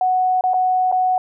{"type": "tone with dropouts", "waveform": "sine", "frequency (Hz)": 740, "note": "F#5", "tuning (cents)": 0, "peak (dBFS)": -14, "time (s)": [0.01, 1.18], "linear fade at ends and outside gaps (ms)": 2, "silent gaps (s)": [[0.41, 0.438], [0.535, 0.541], [0.916, 0.924]], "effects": []}